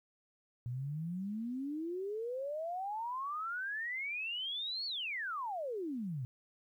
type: exponential two-way sweep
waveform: sine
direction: up then down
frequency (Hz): 117.8 to 4492 to 117.8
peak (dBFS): -36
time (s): 0.66-6.25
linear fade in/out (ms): 0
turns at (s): 4.86
effects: 12-bit